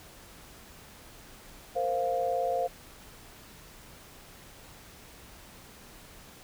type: chord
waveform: sine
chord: Bb suspended second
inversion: none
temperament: just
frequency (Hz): 466.2 / 524.4 / 699.2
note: Bb4 / C5 / F5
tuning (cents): 0 / +4 / +2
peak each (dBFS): -35 / -30 / -29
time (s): 1.75-2.68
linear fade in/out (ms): 20
effects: pink hiss -51 dBFS RMS until 6.43 s